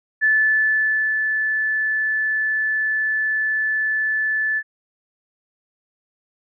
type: tone with ADSR envelope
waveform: sine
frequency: 1742 Hz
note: A6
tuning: 18 cents flat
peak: -13 dBFS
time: 0.21-4.63 s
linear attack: 29 ms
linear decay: 910 ms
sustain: -5 dB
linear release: 55 ms
effects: none